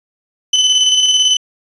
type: tone with tremolo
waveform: 35% pulse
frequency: 3021 Hz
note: F#7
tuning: 35 cents sharp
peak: -6 dBFS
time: 0.53-1.37 s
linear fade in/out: 5 ms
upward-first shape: square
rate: 18 Hz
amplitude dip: 35%
effects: resampled to 22050 Hz